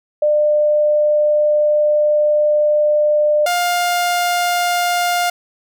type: tone pair in turn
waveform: sine / sawtooth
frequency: 599 / 705.5 Hz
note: D5 / F5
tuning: +34 / +17 cents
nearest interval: minor third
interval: 283 cents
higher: second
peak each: -11 dBFS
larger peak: neither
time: 0.22-3.46 / 3.46-5.3 s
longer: first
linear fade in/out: 5 ms
effects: none